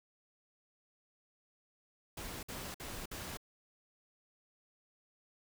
pink noise bursts, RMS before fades -44 dBFS, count 4, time 2.17-3.372 s, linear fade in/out 5 ms, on 260 ms, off 54 ms, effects none

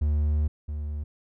triangle tone pair in turn, 74.9 / 74.43 Hz, D2 / D2, +35 / +24 cents, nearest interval unison, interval 11 cents, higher first, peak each -19 / -27 dBFS, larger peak first, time 0.01-0.48 / 0.68-1.04 s, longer first, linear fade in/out 10 ms, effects none

